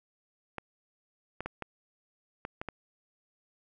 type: clicks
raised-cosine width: 0.5 ms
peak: -21 dBFS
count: 7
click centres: 0.583 / 1.406 / 1.46 / 1.623 / 2.451 / 2.615 / 2.687 s
effects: none